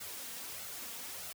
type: noise with flanger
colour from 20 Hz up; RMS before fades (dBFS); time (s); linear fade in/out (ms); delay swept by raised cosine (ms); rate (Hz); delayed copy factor
white; -44; 0-1.33; 10; 1.4 to 4.4; 1.6; +0.6
effects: high-pass 60 Hz 12 dB/octave